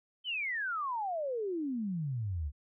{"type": "exponential sweep", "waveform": "sine", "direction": "down", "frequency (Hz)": [3136, 67.1], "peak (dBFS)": -32, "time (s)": [0.24, 2.52], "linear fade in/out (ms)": 50, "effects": []}